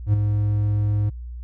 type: tone with ADSR envelope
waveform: triangle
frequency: 103.83 Hz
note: G#2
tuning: in tune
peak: -10 dBFS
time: 0.06-1.1 s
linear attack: 76 ms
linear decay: 6 ms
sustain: -6 dB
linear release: 11 ms
effects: added 60 Hz sine -31 dBFS peak until 1.43 s